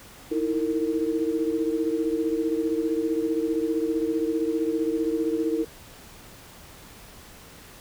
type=tone cluster; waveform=sine; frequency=315.5 / 330.8 / 457 Hz; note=D#4 / E4 / A#4; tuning=+24 / +6 / -34 cents; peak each=-27 dBFS; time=0.31-5.65 s; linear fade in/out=10 ms; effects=pink hiss -47 dBFS RMS until 7.8 s